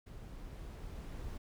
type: noise with level ramp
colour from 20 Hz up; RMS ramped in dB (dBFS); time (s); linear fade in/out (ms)
brown; -49 to -43; 0.06-1.38; 10
effects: none